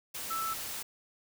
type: tone in noise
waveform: sine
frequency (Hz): 1318.5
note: E6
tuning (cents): 0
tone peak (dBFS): -32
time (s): 0.3-0.54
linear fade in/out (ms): 10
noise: white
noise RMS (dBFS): -39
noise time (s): 0.14-0.83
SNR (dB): +4
effects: none